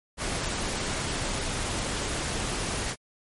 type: noise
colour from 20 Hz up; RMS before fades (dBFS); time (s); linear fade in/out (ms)
pink; -30; 0.17-2.96; 50
effects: MP3 48 kbps